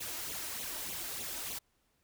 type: noise with flanger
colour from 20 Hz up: white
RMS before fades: -40 dBFS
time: 0-1.59 s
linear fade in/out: 10 ms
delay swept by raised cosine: 0.29 to 3.29 ms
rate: 3.3 Hz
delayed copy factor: +0.7
effects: pink hiss -75 dBFS RMS until 2.03 s